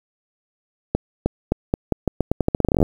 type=accelerating click train; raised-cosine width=2 ms; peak=-4 dBFS; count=21; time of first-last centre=0.95-2.828 s; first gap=310 ms; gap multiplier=0.84; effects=7-bit